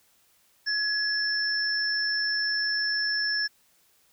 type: tone pair together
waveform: sine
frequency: 1686 / 5353 Hz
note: G#6 / E8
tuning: +26 / +26 cents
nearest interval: octave + minor sixth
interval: 2000 cents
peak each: -27 dBFS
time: 0.66-3.48 s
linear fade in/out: 20 ms
effects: white hiss -64 dBFS RMS until 4.12 s